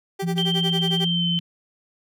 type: tone with tremolo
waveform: 30% pulse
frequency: 391 Hz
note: G4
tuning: 4 cents flat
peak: -22 dBFS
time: 0.19-1.05 s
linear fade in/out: 10 ms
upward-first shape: sine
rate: 11 Hz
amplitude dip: 95%
type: tone with vibrato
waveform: sine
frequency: 170 Hz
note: F3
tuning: 46 cents flat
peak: -22 dBFS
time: 0.22-1.4 s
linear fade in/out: 20 ms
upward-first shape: triangle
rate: 1.3 Hz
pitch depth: 17 cents each way
type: tone with pitch glide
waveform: sine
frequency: 3136 to 3075 Hz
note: G7 to G7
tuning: 0 to -34 cents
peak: -22 dBFS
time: 0.38-1.39 s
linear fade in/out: 0 ms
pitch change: -34 cents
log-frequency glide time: 1.09-1.24 s
effects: none